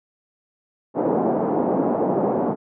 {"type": "band-pass noise", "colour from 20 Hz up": "pink", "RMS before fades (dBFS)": -21, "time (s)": [0.94, 2.56], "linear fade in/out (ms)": 50, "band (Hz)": [200, 800], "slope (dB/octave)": 24, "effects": []}